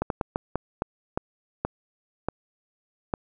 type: slowing click train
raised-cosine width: 1 ms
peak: -11 dBFS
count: 10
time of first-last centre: 0.02-3.138 s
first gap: 82 ms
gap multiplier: 1.34
effects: none